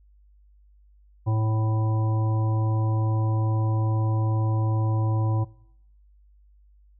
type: harmonic tone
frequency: 109.7 Hz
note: A2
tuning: 5 cents flat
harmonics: 1 / 3 / 5 / 7 / 9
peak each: -20 / -34 / -38 / -38 / -37 dBFS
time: 1.26-5.45 s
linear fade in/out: 20 ms
effects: noise-tail reverb RT60 0.8 s tail -23 dB re dry + added 50 Hz sine -53 dBFS peak until 6.99 s